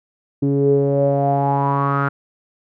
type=tone with low-pass filter sweep; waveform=sawtooth; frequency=139.8 Hz; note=C#3; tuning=15 cents sharp; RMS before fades=-17 dBFS; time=0.42-2.09 s; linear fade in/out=10 ms; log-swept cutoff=330 to 1400 Hz; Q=8; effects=none